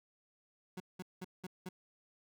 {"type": "tone bursts", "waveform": "30% pulse", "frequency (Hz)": 183.6, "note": "F#3", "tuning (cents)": -13, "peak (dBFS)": -39, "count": 5, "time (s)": [0.77, 1.69], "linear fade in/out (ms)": 5, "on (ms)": 32, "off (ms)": 190, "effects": []}